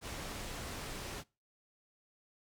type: low-pass noise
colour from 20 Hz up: pink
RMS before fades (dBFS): -43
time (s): 0.01-1.24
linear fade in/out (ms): 50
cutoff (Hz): 10000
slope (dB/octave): 12
effects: noise-tail reverb RT60 0.3 s tail -24 dB re dry